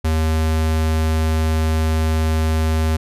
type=tone; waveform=square; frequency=79.3 Hz; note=D#2; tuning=33 cents sharp; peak=-16 dBFS; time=0.04-2.97 s; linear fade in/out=10 ms; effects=resampled to 32000 Hz